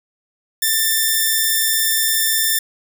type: tone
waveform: 5% pulse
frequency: 1783 Hz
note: A6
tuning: 22 cents sharp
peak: -4 dBFS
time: 0.62-2.59 s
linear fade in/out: 5 ms
effects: none